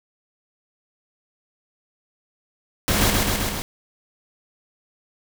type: noise with echo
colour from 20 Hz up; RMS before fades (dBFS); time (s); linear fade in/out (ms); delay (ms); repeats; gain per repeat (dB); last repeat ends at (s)
pink; -20; 2.88-3.1; 0; 130; 4; -2; 3.62
effects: none